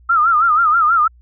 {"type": "tone with vibrato", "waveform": "sine", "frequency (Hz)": 1295, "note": "E6", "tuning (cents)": -31, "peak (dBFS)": -10, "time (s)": [0.09, 1.08], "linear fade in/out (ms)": 10, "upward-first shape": "sine", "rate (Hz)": 6.2, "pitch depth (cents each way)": 130, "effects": ["added 60 Hz sine -44 dBFS peak until 1.21 s"]}